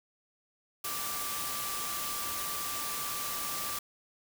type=tone in noise; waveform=sine; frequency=1172 Hz; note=D6; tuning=4 cents flat; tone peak=-40 dBFS; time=0.84-3.79 s; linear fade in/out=5 ms; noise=white; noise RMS=-36 dBFS; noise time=0.84-3.79 s; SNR=-7 dB; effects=none